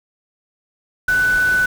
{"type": "tone in noise", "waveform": "sine", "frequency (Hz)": 1494, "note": "F#6", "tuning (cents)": 16, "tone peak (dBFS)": -13, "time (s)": [1.08, 1.66], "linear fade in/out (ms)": 5, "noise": "pink", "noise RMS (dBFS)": -30, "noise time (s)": [1.08, 1.66], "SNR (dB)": 14, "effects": []}